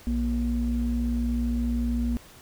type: tone pair together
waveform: sine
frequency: 59.35 / 237.4 Hz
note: A#1 / A#3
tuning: +32 / +32 cents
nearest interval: 2 octaves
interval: 2400 cents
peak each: -25 dBFS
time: 0.07-2.17 s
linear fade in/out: 0 ms
effects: tanh soft clip ceiling -17 dBFS + pink hiss -50 dBFS RMS until 2.41 s